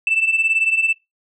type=beating tone pair; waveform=sine; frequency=2637 / 2655 Hz; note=E7 / E7; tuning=0 / +12 cents; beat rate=18 Hz; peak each=-19 / -15 dBFS; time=0.07-0.93 s; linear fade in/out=2 ms; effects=noise-tail reverb RT60 0.2 s tail -24 dB re dry + tanh soft clip ceiling -10 dBFS